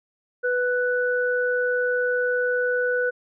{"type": "tone pair together", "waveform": "sine", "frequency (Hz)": [494.7, 1485], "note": ["B4", "F#6"], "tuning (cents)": [3, 6], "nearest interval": "octave + perfect fifth", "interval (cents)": 1903, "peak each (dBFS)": [-22, -24], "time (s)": [0.43, 3.11], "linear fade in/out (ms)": 20, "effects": []}